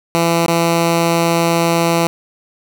10% pulse tone with dropouts, 168 Hz, E3, 33 cents sharp, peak -4 dBFS, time 0.15-2.07 s, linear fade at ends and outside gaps 0 ms, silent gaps 0.462-0.482 s, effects none

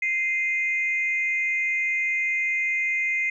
sine tone pair together, 2085 / 2480 Hz, C7 / D#7, -7 / -6 cents, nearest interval minor third, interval 301 cents, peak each -22 / -28 dBFS, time 0.02-3.3 s, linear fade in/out 5 ms, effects tanh soft clip ceiling -15 dBFS

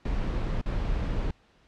brown noise with dropouts, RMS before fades -28 dBFS, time 0.05-1.31 s, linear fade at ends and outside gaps 5 ms, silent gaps 0.615-0.658 s, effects pink hiss -62 dBFS RMS until 1.67 s + low-pass 4000 Hz 12 dB/octave

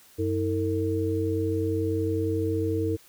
sine tone cluster, 95.4 / 320.7 / 451.8 Hz, G2 / E4 / A4, -47 / -48 / +46 cents, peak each -28 dBFS, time 0.18-2.97 s, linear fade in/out 20 ms, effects white hiss -55 dBFS RMS until 3.08 s

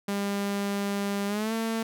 sawtooth tone with pitch glide, 200.7 to 225.3 Hz, G3 to A3, +41 to +41 cents, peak -23 dBFS, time 0.08-1.83 s, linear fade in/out 5 ms, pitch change +200 cents, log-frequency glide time 1.27-1.53 s, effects none

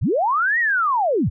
sine linear two-way sweep, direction up then down, 52.1 to 1949 to 52.1 Hz, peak -16 dBFS, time 0.01-1.3 s, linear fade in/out 20 ms, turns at 0.59 s, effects none

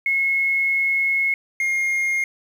sine / triangle tone pair in turn, 2175 / 2133 Hz, C#7 / C7, -33 / +33 cents, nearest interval unison, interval 34 cents, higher first, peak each -17 dBFS, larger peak neither, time 0.06-1.34 / 1.6-2.24 s, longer first, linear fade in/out 2 ms, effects 8-bit

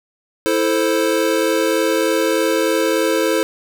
square chord, A minor, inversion second, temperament equal, 329.6 / 440 / 523.3 Hz, E4 / A4 / C5, 0 / 0 / 0 cents, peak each -20 dBFS, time 0.46-3.43 s, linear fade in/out 0 ms, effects none

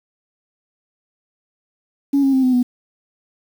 sine tone with pitch steps, 280 / 271.4 / 263.1 / 255 / 247.2 Hz, C#4 / C#4 / C4 / C4 / B3, +18 / -36 / +10 / -44 / +2 cents, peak -11 dBFS, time 2.13-2.63 s, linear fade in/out 10 ms, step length 100 ms, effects tanh soft clip ceiling -8 dBFS + 7-bit

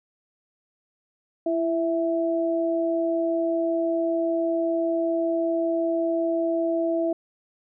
sine tone pair together, 334.1 / 659.3 Hz, E4 / E5, +23 / 0 cents, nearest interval octave, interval 1177 cents, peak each -24 dBFS, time 1.46-7.13 s, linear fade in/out 5 ms, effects none

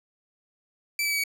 sawtooth tone with pitch steps, 2321 / 2301 / 2281 / 2261 Hz, D7 / D7 / C#7 / C#7, -21 / -36 / +49 / +34 cents, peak -21 dBFS, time 0.99-1.238 s, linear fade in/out 2 ms, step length 62 ms, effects none

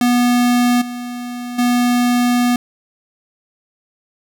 square tone with level steps, 244 Hz, B3, 21 cents flat, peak -12 / -25 / -13 dBFS, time 0.01-2.56 s, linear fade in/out 2 ms, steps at 0.81 / 1.58 s, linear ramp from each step 10 ms, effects none

